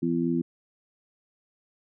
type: harmonic tone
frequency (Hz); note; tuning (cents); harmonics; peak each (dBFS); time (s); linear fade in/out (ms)
84.6; E2; +45; 2 / 3 / 4; -29 / -26 / -28; 0.02-0.42; 10
effects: none